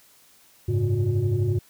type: tone cluster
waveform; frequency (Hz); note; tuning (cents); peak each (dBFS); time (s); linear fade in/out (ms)
sine; 93.8 / 106 / 136.9 / 360.8; F#2 / G#2 / C#3 / F#4; +24 / +36 / -21 / -44; -27 / -21 / -27 / -27; 0.68-1.59; 10
effects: tanh soft clip ceiling -14 dBFS + white hiss -56 dBFS RMS until 1.69 s